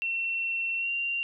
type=tone with pitch glide; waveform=sine; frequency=2711 to 2768 Hz; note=E7 to F7; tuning=+48 to -16 cents; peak=-27 dBFS; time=0.02-1.23 s; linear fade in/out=0 ms; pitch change=+36 cents; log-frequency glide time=0.78-0.9 s; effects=none